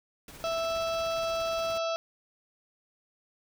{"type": "noise with tremolo", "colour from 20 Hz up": "pink", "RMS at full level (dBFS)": -45, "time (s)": [0.28, 1.78], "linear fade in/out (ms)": 2, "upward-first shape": "triangle", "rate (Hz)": 17, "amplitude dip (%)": 50}
{"type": "harmonic tone", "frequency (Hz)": 660, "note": "E5", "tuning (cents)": 2, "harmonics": [1, 2, 4, 5, 6, 7, 8, 9], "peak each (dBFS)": [-29, -35, -41, -43, -45, -46, -47, -48], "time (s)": [0.44, 1.96], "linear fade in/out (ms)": 0}
{"effects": []}